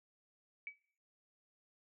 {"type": "tone with exponential decay", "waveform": "sine", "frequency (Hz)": 2283, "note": "D7", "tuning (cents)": -50, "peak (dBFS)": -38, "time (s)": [0.67, 0.78], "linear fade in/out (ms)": 1, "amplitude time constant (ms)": 22, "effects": ["noise-tail reverb RT60 0.6 s tail -22 dB re dry"]}